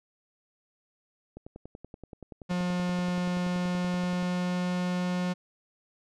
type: click train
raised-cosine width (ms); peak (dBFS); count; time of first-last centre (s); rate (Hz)
2; -29; 31; 1.37-4.227; 10.5
type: tone with pitch glide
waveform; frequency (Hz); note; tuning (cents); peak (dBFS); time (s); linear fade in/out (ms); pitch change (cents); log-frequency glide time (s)
45% pulse; 178.6 to 179.84; F3 to F#3; +39 to -49; -27; 2.49-5.34; 20; +12; 3.39-5
effects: low-pass 6000 Hz 12 dB/octave